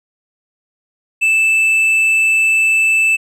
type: tone with tanh clipping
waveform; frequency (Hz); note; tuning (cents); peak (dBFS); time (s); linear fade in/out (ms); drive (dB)
sine; 2637; E7; 0; -11; 1.21-3.17; 20; 5
effects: none

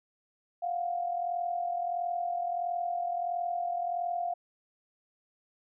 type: tone pair together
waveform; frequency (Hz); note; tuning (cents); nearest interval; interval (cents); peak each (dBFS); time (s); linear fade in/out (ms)
sine; 698.5 / 740; F5 / F#5; 0 / 0; minor second; 100; -30 / -37; 0.62-4.34; 10
effects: none

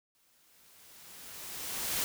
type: noise with exponential growth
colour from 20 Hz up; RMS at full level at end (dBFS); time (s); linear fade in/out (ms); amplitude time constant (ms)
white; -31; 0.15-2.04; 0; 410
effects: none

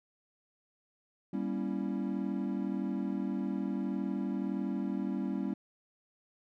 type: chord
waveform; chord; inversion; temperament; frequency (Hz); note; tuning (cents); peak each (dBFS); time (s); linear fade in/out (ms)
triangle; G diminished seventh; none; equal with one note detuned; 196 / 237.7 / 277.2 / 329.6; G3 / Bb3 / Db4 / Fb4; 0 / +34 / 0 / 0; -33 / -36 / -35 / -38; 1.33-5.54; 5
effects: none

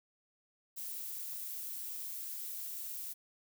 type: noise with amplitude modulation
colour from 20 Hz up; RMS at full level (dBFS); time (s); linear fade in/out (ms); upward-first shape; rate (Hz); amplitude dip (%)
violet; -41; 0.76-3.14; 20; sine; 173; 25
effects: none

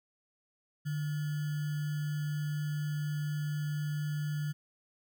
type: tone with sample-and-hold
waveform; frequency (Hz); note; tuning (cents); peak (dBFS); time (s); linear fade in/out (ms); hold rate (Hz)
sine; 149.3; D3; +29; -31; 0.85-4.53; 20; 1575
effects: none

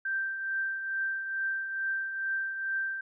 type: tone with tremolo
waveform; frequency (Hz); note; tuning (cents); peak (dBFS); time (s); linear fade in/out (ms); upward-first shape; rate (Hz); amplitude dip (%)
sine; 1568; G6; 0; -27; 0.05-3.01; 5; triangle; 2.3; 55
effects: none

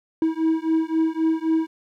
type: beating tone pair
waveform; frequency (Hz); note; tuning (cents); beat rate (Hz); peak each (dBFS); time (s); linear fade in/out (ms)
triangle; 320 / 323.8; D#4 / E4; +49 / -31; 3.8; -20; 0.22-1.67; 2
effects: none

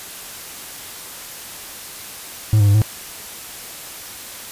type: tone with pitch steps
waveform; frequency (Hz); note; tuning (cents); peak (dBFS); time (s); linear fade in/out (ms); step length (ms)
triangle; 107.7 / 102.4 / 101.1 / 107.7; A2 / G#2 / G#2 / A2; -37 / -24 / -46 / -37; -8; 2.53-2.818; 0; 72
effects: white hiss -34 dBFS RMS until 4.51 s + resampled to 32000 Hz

